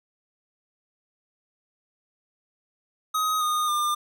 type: tone with pitch steps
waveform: square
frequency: 1259 / 1229.5 / 1200.8 Hz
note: D#6 / D#6 / D6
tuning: +20 / -21 / +38 cents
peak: -23 dBFS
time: 3.14-3.95 s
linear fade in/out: 10 ms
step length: 270 ms
effects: none